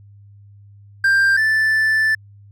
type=tone pair in turn; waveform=triangle; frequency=1586 / 1759.2 Hz; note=G6 / A6; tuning=+20 / -1 cents; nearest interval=major second; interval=179 cents; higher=second; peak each=-10 / -12 dBFS; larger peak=first; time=1.04-1.37 / 1.37-2.15 s; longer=second; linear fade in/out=5 ms; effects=added 101 Hz sine -42 dBFS peak until 2.51 s